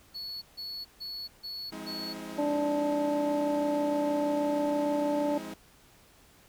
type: tone bursts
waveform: triangle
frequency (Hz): 4400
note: C#8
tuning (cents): -14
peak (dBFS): -35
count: 5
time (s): 0.14-2.14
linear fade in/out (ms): 20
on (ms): 280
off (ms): 150
type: chord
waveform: sawtooth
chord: F minor seventh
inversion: none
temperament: equal with one note detuned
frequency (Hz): 174.61 / 207.7 / 261.6 / 318.8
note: F3 / Ab3 / C4 / Eb4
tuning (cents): 0 / 0 / 0 / +42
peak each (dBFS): -44 / -39 / -42 / -38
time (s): 1.72-5.54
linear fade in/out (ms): 5
type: harmonic tone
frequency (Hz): 292.5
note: D4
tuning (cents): -7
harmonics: 1 / 2 / 3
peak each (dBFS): -29 / -29 / -35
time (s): 2.38-5.38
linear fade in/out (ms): 5
effects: pink hiss -59 dBFS RMS until 6.48 s